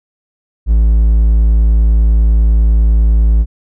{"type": "tone", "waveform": "triangle", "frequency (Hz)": 55, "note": "A1", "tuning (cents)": 0, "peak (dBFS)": -4, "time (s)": [0.66, 3.46], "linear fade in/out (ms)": 50, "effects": []}